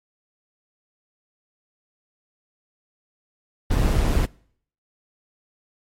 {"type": "noise with amplitude modulation", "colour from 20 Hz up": "brown", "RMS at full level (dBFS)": -17, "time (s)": [3.7, 4.26], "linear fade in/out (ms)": 10, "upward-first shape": "sine", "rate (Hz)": 146, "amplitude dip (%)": 40, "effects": ["noise-tail reverb RT60 0.6 s tail -24 dB re dry", "MP3 64 kbps"]}